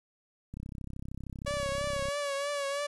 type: click train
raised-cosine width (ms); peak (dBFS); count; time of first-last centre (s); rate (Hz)
5; -28; 52; 0.54-2.085; 33
type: tone with vibrato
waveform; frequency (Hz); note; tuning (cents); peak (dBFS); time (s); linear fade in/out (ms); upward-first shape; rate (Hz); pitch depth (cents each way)
sawtooth; 567; C#5; +39; -27; 1.46-2.87; 10; triangle; 3.1; 53
effects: resampled to 24000 Hz + 10-bit